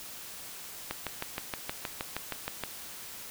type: click train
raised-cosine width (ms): 0.3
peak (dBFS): -16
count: 12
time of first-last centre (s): 0.91-2.637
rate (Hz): 6.37
effects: white hiss -44 dBFS RMS until 3.3 s